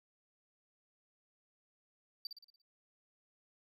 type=tone with echo; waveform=triangle; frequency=4652 Hz; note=D8; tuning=17 cents flat; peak=-37 dBFS; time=2.25-2.27 s; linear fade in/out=2 ms; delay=58 ms; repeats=6; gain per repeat=-6 dB; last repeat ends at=2.618 s; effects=none